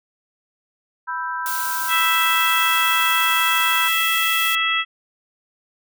sine chord, E minor, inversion second, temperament equal, 987.8 / 1318.5 / 1568 Hz, B5 / E6 / G6, 0 / 0 / 0 cents, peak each -26 / -30 / -28 dBFS, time 1.07-3.89 s, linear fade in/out 20 ms
blue noise, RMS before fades -27 dBFS, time 1.46-4.55 s, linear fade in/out 0 ms
harmonic tone, 659.3 Hz, E5, in tune, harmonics 2 / 3 / 4 / 5, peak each -23 / -23 / -23 / -23 dBFS, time 1.88-4.85 s, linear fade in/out 50 ms
effects none

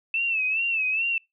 sine tone with vibrato, 2637 Hz, E7, in tune, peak -22 dBFS, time 0.14-1.18 s, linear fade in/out 2 ms, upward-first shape sine, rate 2.4 Hz, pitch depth 87 cents each way, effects noise-tail reverb RT60 0.2 s tail -25 dB re dry

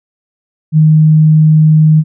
sine tone, 155.56 Hz, D#3, in tune, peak -3 dBFS, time 0.72-2.04 s, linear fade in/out 50 ms, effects none

